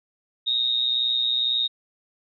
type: tone with amplitude modulation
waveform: sine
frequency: 3729 Hz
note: A#7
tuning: in tune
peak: -17 dBFS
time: 0.46-1.68 s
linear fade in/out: 20 ms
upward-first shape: sine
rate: 122 Hz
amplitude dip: 70%
effects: none